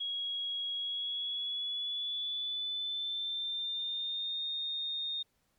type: tone with pitch glide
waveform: sine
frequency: 3312 to 3675 Hz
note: G#7 to A#7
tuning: -5 to -25 cents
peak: -33 dBFS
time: 0-5.23 s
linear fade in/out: 10 ms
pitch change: +180 cents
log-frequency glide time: 0.75-4.44 s
effects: pink hiss -75 dBFS RMS until 5.58 s + MP3 96 kbps